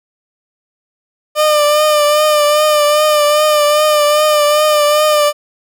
30% pulse tone with vibrato, 600 Hz, D5, 37 cents sharp, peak -6 dBFS, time 1.35-5.33 s, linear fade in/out 50 ms, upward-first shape triangle, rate 2.5 Hz, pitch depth 42 cents each way, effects none

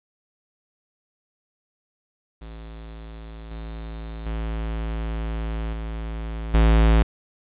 square tone with level steps, 55.2 Hz, A1, 6 cents sharp, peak -36 / -32 / -26 / -29 / -14 dBFS, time 2.41-7.03 s, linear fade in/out 10 ms, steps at 3.51 / 4.26 / 5.73 / 6.54 s, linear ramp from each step 2 ms, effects resampled to 8000 Hz + 9-bit

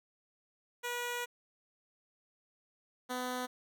10% pulse tone pair in turn, 483.8 / 251 Hz, B4 / B3, -36 / +28 cents, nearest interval major seventh, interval 1136 cents, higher first, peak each -27 dBFS, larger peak neither, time 0.83-1.26 / 3.09-3.47 s, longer first, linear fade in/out 20 ms, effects none

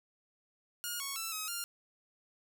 5% pulse tone with pitch steps, 1431 / 1106 / 1329 / 1271 / 1400 Hz, F6 / C#6 / E6 / D#6 / F6, +42 / -4 / +14 / +36 / +4 cents, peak -25 dBFS, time 0.84-1.64 s, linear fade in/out 0 ms, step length 160 ms, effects 11-bit

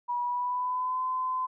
sine tone with pitch glide, 970 to 1023.5 Hz, B5 to C6, -31 to -38 cents, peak -27 dBFS, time 0.08-1.47 s, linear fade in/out 20 ms, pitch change +93 cents, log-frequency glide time 0.21-1.02 s, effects none

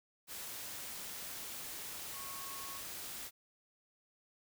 sine tone in noise, 1100 Hz, C#6, 14 cents flat, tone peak -49 dBFS, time 2.12-2.82 s, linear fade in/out 50 ms, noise white, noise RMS -45 dBFS, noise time 0.27-3.31 s, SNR -7 dB, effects none

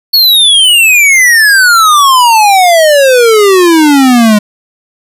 square exponential sweep, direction down, 4435 to 205.3 Hz, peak -3 dBFS, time 0.13-4.39 s, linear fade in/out 10 ms, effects resampled to 32000 Hz + 7-bit

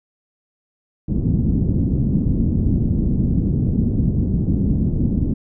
white low-pass noise, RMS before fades -18 dBFS, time 1.08-5.34 s, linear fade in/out 10 ms, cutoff 240 Hz, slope 24 dB/octave, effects none

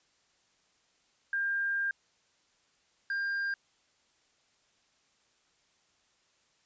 sine / triangle tone pair in turn, 1600 / 1600 Hz, G6 / G6, +35 / +35 cents, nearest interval unison, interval 0 cents, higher neither, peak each -28 dBFS, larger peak neither, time 1.33-1.91 / 3.1-3.54 s, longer first, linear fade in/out 2 ms, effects white hiss -70 dBFS RMS until 6.65 s + resampled to 16000 Hz

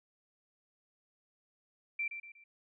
sine tone with echo, 2349 Hz, D7, in tune, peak -32 dBFS, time 1.99-2.08 s, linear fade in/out 5 ms, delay 120 ms, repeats 3, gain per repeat -8 dB, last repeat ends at 2.44 s, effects none

